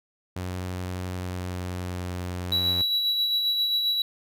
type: tone with pitch glide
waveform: sawtooth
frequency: 91.2 to 89.89 Hz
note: F#2 to F#2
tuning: -24 to -50 cents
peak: -26 dBFS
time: 0.36-2.82 s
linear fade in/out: 5 ms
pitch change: -26 cents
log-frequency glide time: 1.15-1.87 s
type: tone with tremolo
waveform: triangle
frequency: 3914 Hz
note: B7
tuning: 16 cents flat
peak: -19 dBFS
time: 2.52-4.02 s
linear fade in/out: 2 ms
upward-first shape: sine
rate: 7.5 Hz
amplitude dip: 35%
effects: none